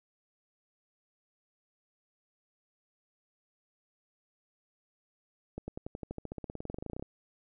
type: accelerating click train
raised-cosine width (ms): 2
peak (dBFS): -25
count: 26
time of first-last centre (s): 5.58-7.025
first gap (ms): 100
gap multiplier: 0.95
effects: none